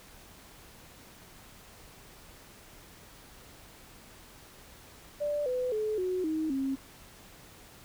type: tone with pitch steps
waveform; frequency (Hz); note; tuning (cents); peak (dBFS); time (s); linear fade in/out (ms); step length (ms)
sine; 587.3 / 502.5 / 429.9 / 367.8 / 314.7 / 269.3; D5 / B4 / A4 / F#4 / D#4 / C#4; 0 / +30 / -40 / -10 / +20 / -50; -28; 5.2-6.76; 20; 260
effects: pink hiss -53 dBFS RMS until 7.84 s